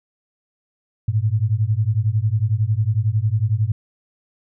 sine beating tone pair, 102.8 / 113.8 Hz, G#2 / A#2, -17 / -41 cents, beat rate 11 Hz, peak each -19 dBFS, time 1.08-3.72 s, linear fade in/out 5 ms, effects none

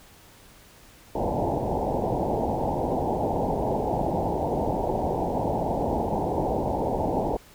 white low-pass noise, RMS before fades -26 dBFS, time 1.15-7.37 s, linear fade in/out 5 ms, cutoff 910 Hz, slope 96 dB/octave, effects pink hiss -52 dBFS RMS until 7.54 s

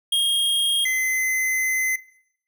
square tone pair in turn, 3246 / 2047 Hz, G#7 / C7, -40 / -38 cents, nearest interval minor sixth, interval 798 cents, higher first, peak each -18 / -20 dBFS, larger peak first, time 0.12-0.85 / 0.85-1.96 s, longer second, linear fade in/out 5 ms, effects noise-tail reverb RT60 0.7 s tail -19 dB re dry

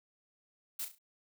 blue noise with echo, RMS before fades -38 dBFS, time 0.79-0.85 s, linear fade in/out 5 ms, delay 34 ms, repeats 4, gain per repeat -8 dB, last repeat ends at 0.986 s, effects none

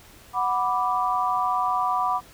sine chord, B minor, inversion second, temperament equal, 740 / 987.8 / 1174.7 Hz, F#5 / B5 / D6, 0 / 0 / 0 cents, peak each -26 / -25 / -25 dBFS, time 0.33-2.21 s, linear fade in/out 50 ms, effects pink hiss -50 dBFS RMS until 2.33 s

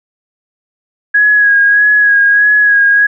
sine tone with vibrato, 1660 Hz, G#6, 1 cent flat, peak -5 dBFS, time 1.14-3.07 s, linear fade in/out 10 ms, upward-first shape sine, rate 1.6 Hz, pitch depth 30 cents each way, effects none

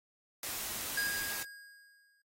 white noise, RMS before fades -39 dBFS, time 0.43-1.43 s, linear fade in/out 2 ms
square tone with exponential decay, 1635 Hz, G#6, 28 cents flat, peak -31 dBFS, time 0.97-2.22 s, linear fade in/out 5 ms, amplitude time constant 270 ms
effects noise-tail reverb RT60 0.1 s tail -18 dB re dry + AAC 48 kbps

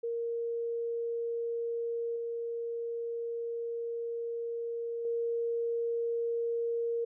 sine tone with level steps, 466.2 Hz, A#4, in tune, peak -31 / -33 / -29 dBFS, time 0.03-7.05 s, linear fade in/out 10 ms, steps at 2.16 / 5.05 s, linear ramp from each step 2 ms, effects none

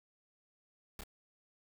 pink noise with echo, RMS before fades -44 dBFS, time 0.99-1.01 s, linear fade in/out 2 ms, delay 27 ms, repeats 1, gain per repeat -3 dB, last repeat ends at 1.037 s, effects none

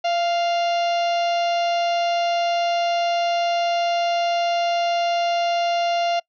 harmonic tone with a mistuned harmonic, 698.5 Hz, F5, in tune, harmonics 1 / 2 / 3 / 4 / 5 / 6 / 7 / 8 / 9, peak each -19 / -35 / -35 / -30 / -37 / -36 / -44 / -41 / -49 dBFS, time 0.04-6.2 s, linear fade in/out 10 ms, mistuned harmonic 1, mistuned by -28 cents, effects noise-tail reverb RT60 0.1 s tail -25 dB re dry

